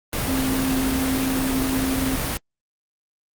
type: tone in noise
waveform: sine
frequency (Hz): 263.9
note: C4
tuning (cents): +15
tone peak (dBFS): -21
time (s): 0.28-2.16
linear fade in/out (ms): 0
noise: pink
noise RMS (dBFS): -25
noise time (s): 0.13-2.37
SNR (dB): +1
effects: Opus 32 kbps